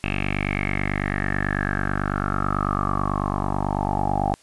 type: tone with low-pass filter sweep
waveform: 10% pulse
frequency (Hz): 49.09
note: G1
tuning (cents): +3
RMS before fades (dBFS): -24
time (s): 0.04-4.34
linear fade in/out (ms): 0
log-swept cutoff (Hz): 2600 to 780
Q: 8.9
effects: white hiss -54 dBFS RMS until 4.42 s + resampled to 24000 Hz